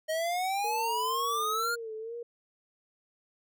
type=exponential sweep; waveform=square; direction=up; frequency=622.3 to 1435 Hz; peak=-29 dBFS; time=0.08-1.76 s; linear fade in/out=20 ms
type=tone with vibrato; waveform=sine; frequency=454.2 Hz; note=A#4; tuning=45 cents flat; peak=-36 dBFS; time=0.64-2.23 s; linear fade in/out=5 ms; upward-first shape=sine; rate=2.1 Hz; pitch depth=72 cents each way
type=high-pass noise; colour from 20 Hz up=pink; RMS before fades=-48 dBFS; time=0.64-1.7 s; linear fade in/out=2 ms; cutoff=12000 Hz; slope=48 dB/octave
effects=none